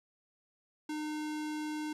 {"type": "tone", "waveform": "square", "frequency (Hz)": 304.6, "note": "D#4", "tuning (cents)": -37, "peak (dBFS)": -36, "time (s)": [0.89, 1.93], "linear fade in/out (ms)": 5, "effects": ["low-pass 10000 Hz 12 dB/octave", "12-bit"]}